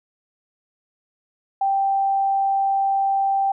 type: tone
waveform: sine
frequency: 784 Hz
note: G5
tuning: in tune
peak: -17 dBFS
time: 1.61-3.52 s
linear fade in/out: 5 ms
effects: none